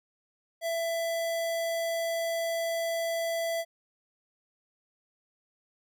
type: tone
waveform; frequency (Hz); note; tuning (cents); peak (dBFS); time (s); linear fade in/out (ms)
square; 666; E5; +18; -29; 0.61-3.65; 50
effects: none